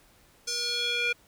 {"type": "tone with band-pass filter sweep", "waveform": "square", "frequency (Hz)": 478.8, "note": "A#4", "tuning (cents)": 46, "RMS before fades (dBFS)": -29, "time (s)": [0.47, 1.13], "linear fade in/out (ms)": 10, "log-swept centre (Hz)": [5900, 2300], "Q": 3.3, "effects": ["pink hiss -60 dBFS RMS until 1.27 s"]}